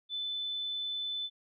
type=tone; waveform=sine; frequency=3510 Hz; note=A7; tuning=5 cents flat; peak=-33 dBFS; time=0.09-1.3 s; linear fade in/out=50 ms; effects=none